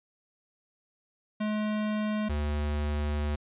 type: tone pair in turn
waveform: square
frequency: 212.7 / 74.02 Hz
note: G#3 / D2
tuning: +42 / +14 cents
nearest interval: octave + tritone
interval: 1828 cents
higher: first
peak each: -28 dBFS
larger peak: neither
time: 1.4-2.29 / 2.29-3.36 s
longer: second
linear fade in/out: 10 ms
effects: resampled to 8000 Hz